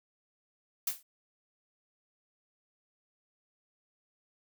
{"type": "noise with exponential decay", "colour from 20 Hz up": "blue", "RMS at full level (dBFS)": -27, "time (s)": [0.87, 1.03], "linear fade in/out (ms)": 5, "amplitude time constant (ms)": 34, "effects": []}